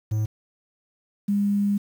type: tone pair in turn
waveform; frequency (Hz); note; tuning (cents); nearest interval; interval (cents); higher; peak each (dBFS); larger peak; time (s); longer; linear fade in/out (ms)
triangle / sine; 108.1 / 202.7; A2 / G#3; -30 / -42; major seventh; 1088; second; -19; neither; 0.11-0.26 / 1.28-1.78; second; 10
effects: 8-bit